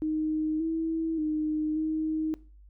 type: tone with pitch steps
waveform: sine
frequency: 310.6 / 324.5 / 307.5 / 313.7 Hz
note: D#4 / E4 / D#4 / D#4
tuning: -3 / -27 / -20 / +14 cents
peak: -26 dBFS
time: 0.02-2.34 s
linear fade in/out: 0 ms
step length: 580 ms
effects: noise-tail reverb RT60 0.4 s tail -21 dB re dry + added 50 Hz sine -50 dBFS peak until 2.69 s